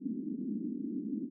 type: band-pass noise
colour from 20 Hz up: pink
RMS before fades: -37 dBFS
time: 0-1.3 s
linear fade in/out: 50 ms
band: 210 to 310 Hz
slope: 48 dB/octave
effects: none